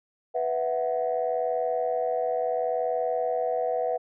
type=chord; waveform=sine; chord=B suspended fourth; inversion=none; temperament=equal; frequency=493.9 / 659.3 / 740 Hz; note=B4 / E5 / F#5; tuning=0 / 0 / 0 cents; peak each=-27 / -28 / -29 dBFS; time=0.34-3.98 s; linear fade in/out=20 ms; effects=tanh soft clip ceiling -16 dBFS